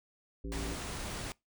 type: harmonic tone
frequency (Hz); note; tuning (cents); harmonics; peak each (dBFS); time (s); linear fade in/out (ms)
55.8; A1; +25; 1 / 3 / 5 / 7 / 9; -38 / -46 / -43 / -46 / -54; 0.44-0.74; 5
type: band-stop noise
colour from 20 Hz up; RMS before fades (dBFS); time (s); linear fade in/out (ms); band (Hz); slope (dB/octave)
pink; -40; 0.52-1.32; 0; 11000 to 16000; 96
effects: noise-tail reverb RT60 0.2 s tail -24 dB re dry